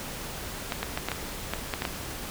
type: clicks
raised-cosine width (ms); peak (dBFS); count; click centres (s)
0.3; -12; 9; 0.722 / 0.83 / 0.975 / 1.086 / 1.117 / 1.536 / 1.738 / 1.821 / 1.852
effects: pink hiss -37 dBFS RMS until 2.3 s